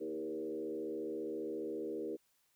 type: tone with frequency modulation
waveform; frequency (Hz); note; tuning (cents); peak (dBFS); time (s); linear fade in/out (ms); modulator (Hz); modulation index
sine; 396.7; G4; +21; -37; 0-2.17; 20; 74.7; 1.4
effects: white hiss -75 dBFS RMS until 2.55 s